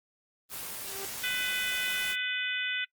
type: noise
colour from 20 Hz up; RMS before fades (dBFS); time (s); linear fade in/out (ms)
white; -38; 0.49-2.16; 50
type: tone with exponential growth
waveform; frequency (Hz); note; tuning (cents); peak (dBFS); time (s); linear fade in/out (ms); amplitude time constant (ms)
sawtooth; 392; G4; 0; -33; 0.6-1.05; 0; 97
type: harmonic tone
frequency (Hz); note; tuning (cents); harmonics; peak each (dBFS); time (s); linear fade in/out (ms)
500; B4; +21; 3 / 4 / 5 / 6 / 7; -34 / -35 / -36 / -37 / -37; 1.23-2.85; 10
effects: noise-tail reverb RT60 0.1 s tail -24 dB re dry + Opus 24 kbps